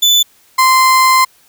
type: tone pair in turn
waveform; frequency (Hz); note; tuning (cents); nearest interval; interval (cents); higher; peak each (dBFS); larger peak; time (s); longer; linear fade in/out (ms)
35% pulse; 3496 / 1039.4; A7 / C6; -12 / -12; octave + major sixth; 2100; first; -5; neither; 0.02-0.23 / 0.58-1.25; second; 10
effects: white hiss -50 dBFS RMS until 1.48 s